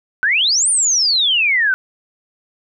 sine exponential two-way sweep, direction up then down, 1472 to 9397 to 1472 Hz, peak -12 dBFS, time 0.23-1.74 s, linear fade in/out 0 ms, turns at 0.69 s, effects none

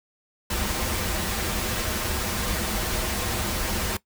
pink noise with comb filter, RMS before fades -27 dBFS, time 0.5-3.97 s, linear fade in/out 5 ms, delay 7.1 ms, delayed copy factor -0.6, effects noise-tail reverb RT60 0.1 s tail -18 dB re dry

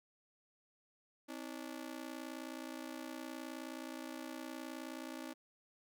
sawtooth ring-modulated tone, 290 Hz, D4, 22 cents flat, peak -37 dBFS, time 1.28-5.34 s, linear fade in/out 20 ms, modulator 29.6 Hz, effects none

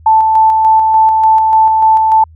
sine tone with tremolo, 880 Hz, A5, in tune, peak -4 dBFS, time 0.06-2.24 s, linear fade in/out 5 ms, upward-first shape square, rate 3.4 Hz, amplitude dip 30%, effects added 80 Hz sine -36 dBFS peak until 2.35 s

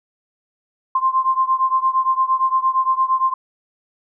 sine beating tone pair, 1046.5 / 1055.2 Hz, C6 / C6, 0 / +14 cents, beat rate 8.7 Hz, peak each -17 / -19 dBFS, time 0.95-3.34 s, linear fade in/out 5 ms, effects none

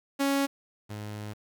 sawtooth tone pair in turn, 277.2 / 105.16 Hz, C#4 / G#2, 0 / +22 cents, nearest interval octave + perfect fourth, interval 1678 cents, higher first, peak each -20 / -32 dBFS, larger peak first, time 0.19-0.47 / 0.89-1.34 s, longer second, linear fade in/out 20 ms, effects 9-bit

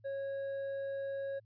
sine tone with hard clipping, 549 Hz, C#5, 17 cents flat, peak -37 dBFS, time 0.04-1.4 s, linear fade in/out 20 ms, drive 4 dB, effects added 109 Hz sine -62 dBFS peak until 1.45 s + resampled to 11025 Hz

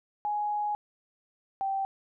sine tone pair in turn, 834 / 779.2 Hz, G#5 / G5, +7 / -11 cents, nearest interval minor second, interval 118 cents, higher first, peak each -27 dBFS, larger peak neither, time 0.25-0.75 / 1.61-1.85 s, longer first, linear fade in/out 0 ms, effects none

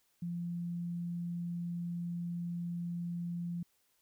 sine tone, 172.6 Hz, F3, 20 cents flat, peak -35 dBFS, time 0.22-3.63 s, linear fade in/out 5 ms, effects white hiss -74 dBFS RMS until 4.01 s

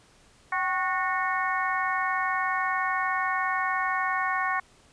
harmonic tone with a mistuned harmonic, 366.3 Hz, F#4, 17 cents flat, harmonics 2 / 3 / 4 / 5 / 6, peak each -31 / -28 / -33 / -30 / -35 dBFS, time 0.52-4.6 s, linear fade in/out 5 ms, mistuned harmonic 2, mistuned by +68 cents, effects pink hiss -58 dBFS RMS until 4.92 s + resampled to 22050 Hz

